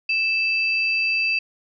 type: tone pair together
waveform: sine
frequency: 2637 / 4714 Hz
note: E7 / D8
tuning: 0 / +6 cents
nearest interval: minor seventh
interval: 1006 cents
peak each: -19 / -28 dBFS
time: 0.09-1.39 s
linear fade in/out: 5 ms
effects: none